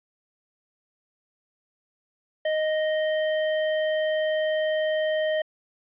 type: tone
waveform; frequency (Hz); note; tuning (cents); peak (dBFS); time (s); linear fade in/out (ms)
square; 622; D#5; -1; -23; 2.45-5.42; 5
effects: resampled to 8000 Hz + 10-bit